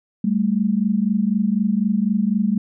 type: tone pair together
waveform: sine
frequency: 196 / 220 Hz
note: G3 / A3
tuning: 0 / 0 cents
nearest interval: major second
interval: 200 cents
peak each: -19 dBFS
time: 0.24-2.58 s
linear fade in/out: 5 ms
effects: none